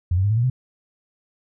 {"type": "tone with pitch steps", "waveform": "sine", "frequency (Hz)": [87.9, 94.75, 102.14, 110.11, 118.7, 127.95], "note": ["F2", "F#2", "G#2", "A2", "A#2", "C3"], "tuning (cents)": [12, 42, -28, 2, 32, -38], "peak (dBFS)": -16, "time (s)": [0.11, 0.5], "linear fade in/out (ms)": 5, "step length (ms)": 65, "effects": []}